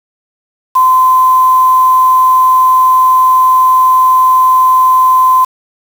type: tone with quantisation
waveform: sine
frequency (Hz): 1028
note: C6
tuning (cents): -31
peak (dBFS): -4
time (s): 0.75-5.45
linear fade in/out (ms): 10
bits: 4
effects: none